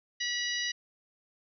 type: harmonic tone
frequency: 971 Hz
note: B5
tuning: 30 cents flat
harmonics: 2 / 3 / 4 / 5 / 6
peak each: -34 / -36 / -37 / -38 / -39 dBFS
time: 0.2-0.72 s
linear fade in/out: 10 ms
effects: none